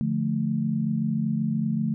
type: chord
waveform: sine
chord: D minor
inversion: none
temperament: equal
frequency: 146.83 / 174.61 / 220 Hz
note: D3 / F3 / A3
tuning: 0 / 0 / 0 cents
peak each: -28 / -29 / -25 dBFS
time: 0.01-1.94 s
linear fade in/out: 0 ms
effects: none